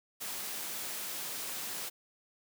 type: noise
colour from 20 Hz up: white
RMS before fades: -39 dBFS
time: 0.2-1.9 s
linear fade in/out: 20 ms
effects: high-pass 150 Hz 12 dB/octave